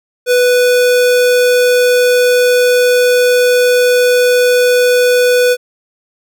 square tone, 494.3 Hz, B4, 1 cent sharp, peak -8 dBFS, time 0.26-5.57 s, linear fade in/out 50 ms, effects none

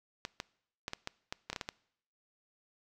clicks, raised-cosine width 0.2 ms, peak -19 dBFS, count 11, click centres 0.251 / 0.401 / 0.881 / 0.934 / 1.074 / 1.325 / 1.5 / 1.53 / 1.562 / 1.612 / 1.689 s, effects noise-tail reverb RT60 0.7 s tail -23 dB re dry

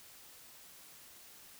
silence, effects white hiss -56 dBFS RMS until 1.59 s

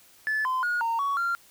triangle tone with pitch steps, 1735 / 1028 / 1442 / 919 / 1121 / 1384 Hz, A6 / C6 / F#6 / A#5 / C#6 / F6, -25 / -31 / -45 / -25 / +19 / -16 cents, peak -21 dBFS, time 0.27-1.35 s, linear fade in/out 0 ms, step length 180 ms, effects tanh soft clip ceiling -20 dBFS + white hiss -56 dBFS RMS until 1.5 s

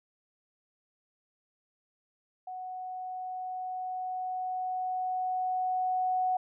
sine tone with level ramp, 740 Hz, F#5, in tune, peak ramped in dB -37 to -25 dBFS, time 2.47-6.37 s, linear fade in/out 5 ms, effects none

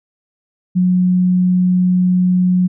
sine tone, 181.7 Hz, F#3, 31 cents flat, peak -10 dBFS, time 0.75-2.68 s, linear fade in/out 20 ms, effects none

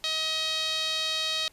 sawtooth tone with band-pass filter, 633 Hz, D#5, 30 cents sharp, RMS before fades -29 dBFS, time 0.04-1.48 s, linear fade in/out 0 ms, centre 3900 Hz, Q 3.5, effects pink hiss -59 dBFS RMS until 1.52 s + resampled to 32000 Hz

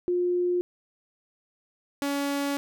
sine / sawtooth tone pair in turn, 355.5 / 282.2 Hz, F4 / C#4, +31 / +31 cents, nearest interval major third, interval 400 cents, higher first, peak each -22 dBFS, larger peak neither, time 0.08-0.61 / 2.02-2.57 s, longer second, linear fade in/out 0 ms, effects none

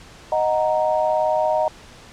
sine chord, D# minor, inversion none, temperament equal, 622.3 / 740 / 932.3 Hz, D#5 / F#5 / A#5, 0 / 0 / 0 cents, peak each -19 / -23 / -23 dBFS, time 0.32-1.68 s, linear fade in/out 2 ms, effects pink hiss -44 dBFS RMS until 2.12 s + low-pass 7000 Hz 12 dB/octave

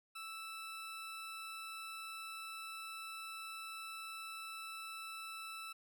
20% pulse tone, 1318.5 Hz, E6, in tune, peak -40 dBFS, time 0.15-5.73 s, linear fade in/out 10 ms, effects none

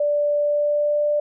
sine tone with pitch glide, 586 to 591.4 Hz, D5 to D5, -4 to +12 cents, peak -17 dBFS, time 0-1.2 s, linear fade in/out 5 ms, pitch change +16 cents, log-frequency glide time 0.36-1.04 s, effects none

